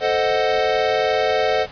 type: chord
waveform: square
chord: A diminished seventh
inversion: none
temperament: equal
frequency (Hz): 440 / 523.3 / 622.3 / 740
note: A4 / C5 / Eb5 / Gb5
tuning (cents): 0 / 0 / 0 / 0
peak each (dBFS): -23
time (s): 0-1.67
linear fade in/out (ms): 50
effects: pink hiss -40 dBFS RMS until 1.71 s + resampled to 11025 Hz